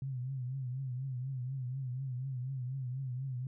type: tone with vibrato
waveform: sine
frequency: 129.6 Hz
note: C3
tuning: 16 cents flat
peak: -35 dBFS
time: 0.02-3.47 s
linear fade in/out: 2 ms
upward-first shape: triangle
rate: 4.1 Hz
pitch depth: 110 cents each way
effects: none